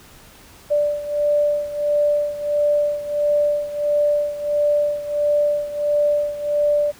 sine beating tone pair, 587.3 / 588.8 Hz, D5 / D5, 0 / +4 cents, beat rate 1.5 Hz, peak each -18 / -22 dBFS, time 0.7-6.92 s, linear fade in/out 20 ms, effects pink hiss -46 dBFS RMS until 6.99 s

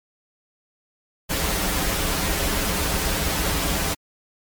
pink noise with comb filter, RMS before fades -23 dBFS, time 1.29-3.95 s, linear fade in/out 20 ms, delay 8.3 ms, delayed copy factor -0.75, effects MP3 96 kbps

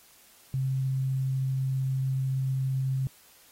sine tone, 132.8 Hz, C3, 26 cents sharp, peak -25 dBFS, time 0.54-3.07 s, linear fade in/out 0 ms, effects white hiss -57 dBFS RMS until 3.51 s + AAC 48 kbps

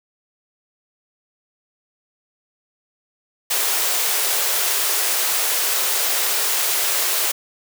white high-pass noise, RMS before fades -20 dBFS, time 3.5-7.32 s, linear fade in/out 10 ms, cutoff 360 Hz, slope 48 dB/octave, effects none

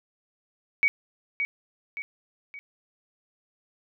sine tone with echo, 2256 Hz, C#7, 30 cents sharp, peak -17 dBFS, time 0.83-0.88 s, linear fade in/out 0 ms, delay 570 ms, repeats 3, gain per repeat -7 dB, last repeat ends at 2.59 s, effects none

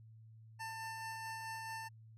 25% pulse tone with tremolo, 893 Hz, A5, 25 cents sharp, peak -38 dBFS, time 0.59-1.89 s, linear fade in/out 20 ms, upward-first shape sine, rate 4.6 Hz, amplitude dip 25%, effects added 111 Hz sine -55 dBFS peak until 2.17 s + low-pass 12000 Hz 12 dB/octave

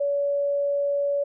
sine tone, 568 Hz, C#5, 42 cents sharp, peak -21 dBFS, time 0-1.24 s, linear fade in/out 10 ms, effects none

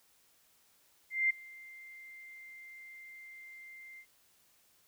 sine tone with ADSR envelope, 2093 Hz, C7, in tune, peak -24 dBFS, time 1.1-4.06 s, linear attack 200 ms, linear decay 10 ms, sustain -24 dB, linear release 69 ms, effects white hiss -68 dBFS RMS until 4.87 s

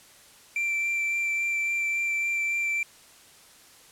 triangle tone with vibrato, 2349 Hz, D7, in tune, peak -23 dBFS, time 0.56-2.83 s, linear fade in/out 2 ms, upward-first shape sine, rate 3.6 Hz, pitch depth 10 cents each way, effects white hiss -53 dBFS RMS until 3.91 s + low-pass 11000 Hz 12 dB/octave

